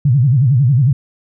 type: tone with vibrato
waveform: sine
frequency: 130.81 Hz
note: C3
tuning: in tune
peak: -8 dBFS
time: 0.05-0.93 s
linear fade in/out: 5 ms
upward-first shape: sine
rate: 11 Hz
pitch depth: 220 cents each way
effects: none